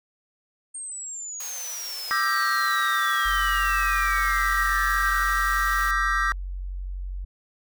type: exponential sweep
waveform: sine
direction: down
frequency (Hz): 8650 to 1478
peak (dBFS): -32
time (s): 0.74-5.24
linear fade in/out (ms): 10
type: high-pass noise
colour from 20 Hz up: white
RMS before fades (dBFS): -38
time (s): 1.4-5.91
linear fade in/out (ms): 2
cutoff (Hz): 450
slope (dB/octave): 48
type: chord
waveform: triangle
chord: E half-diminished seventh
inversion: third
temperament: just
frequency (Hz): 1186.7 / 1318.5 / 1582.2 / 1898.7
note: D6 / E6 / G6 / Bb6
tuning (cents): +18 / 0 / +16 / +31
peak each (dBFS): -25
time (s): 2.11-6.32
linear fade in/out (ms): 0
type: tone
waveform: sine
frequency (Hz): 46.04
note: F#1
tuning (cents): -8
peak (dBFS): -29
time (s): 3.25-7.25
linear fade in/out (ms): 10
effects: none